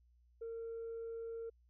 sine tone, 457.8 Hz, A#4, 31 cents flat, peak -40 dBFS, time 0.41-1.5 s, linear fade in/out 10 ms, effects tanh soft clip ceiling -39 dBFS + added 60 Hz sine -66 dBFS peak until 1.69 s

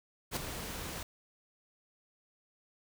pink noise with ADSR envelope, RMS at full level -32 dBFS, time 0.31-1.03 s, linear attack 57 ms, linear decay 3 ms, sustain -9 dB, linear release 3 ms, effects none

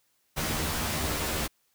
pink noise with comb filter, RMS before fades -30 dBFS, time 0.36-1.48 s, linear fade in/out 20 ms, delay 13 ms, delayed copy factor +0.9, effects white hiss -71 dBFS RMS until 1.74 s

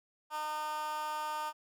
15% pulse tone with high-pass filter, 305.1 Hz, D#4, 34 cents flat, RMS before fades -37 dBFS, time 0.3-1.53 s, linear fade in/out 50 ms, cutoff 980 Hz, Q 3.2, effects none

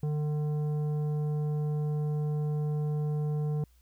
sine tone with tanh clipping, 150 Hz, D3, 37 cents sharp, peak -29 dBFS, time 0.03-3.64 s, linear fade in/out 2 ms, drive 10 dB, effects added 60 Hz sine -59 dBFS peak until 3.81 s + white hiss -70 dBFS RMS until 3.81 s

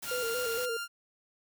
white noise, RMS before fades -40 dBFS, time 0.02-0.66 s, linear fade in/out 10 ms
sawtooth tone, 1396.9 Hz, F6, in tune, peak -31 dBFS, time 0.05-0.88 s, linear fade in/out 50 ms
sine tone with vibrato, 477.4 Hz, A#4, 41 cents sharp, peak -32 dBFS, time 0.11-0.77 s, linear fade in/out 5 ms, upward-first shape square, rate 4.3 Hz, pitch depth 72 cents each way
effects none

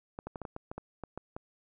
clicks, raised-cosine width 1 ms, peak -25 dBFS, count 11, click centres 0.189 / 0.27 / 0.358 / 0.417 / 0.452 / 0.564 / 0.715 / 0.78 / 1.037 / 1.176 / 1.365 s, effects none

